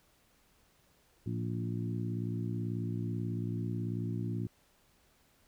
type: harmonic tone with a mistuned harmonic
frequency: 58.27 Hz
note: A#1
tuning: in tune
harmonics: 2 / 3 / 4 / 5 / 6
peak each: -35 / -39 / -41 / -43 / -45 dBFS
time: 1.26-4.47 s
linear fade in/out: 5 ms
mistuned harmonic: 2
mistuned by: -62 cents
effects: pink hiss -68 dBFS RMS until 5.47 s